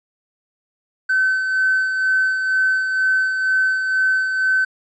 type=tone with tremolo; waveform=triangle; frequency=1528 Hz; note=G6; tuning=45 cents flat; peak=-10 dBFS; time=1.09-4.65 s; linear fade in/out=10 ms; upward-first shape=sine; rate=2.1 Hz; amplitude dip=55%; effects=tanh soft clip ceiling -11 dBFS + resampled to 22050 Hz